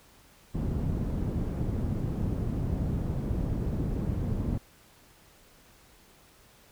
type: low-pass noise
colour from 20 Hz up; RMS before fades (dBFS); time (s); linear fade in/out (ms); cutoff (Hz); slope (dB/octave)
white; -30; 0.54-4.58; 10; 170; 12
effects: pink hiss -58 dBFS RMS until 6.71 s